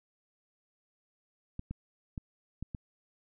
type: clicks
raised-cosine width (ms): 5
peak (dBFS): -25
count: 5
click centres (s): 1.594 / 1.71 / 2.178 / 2.626 / 2.748
effects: none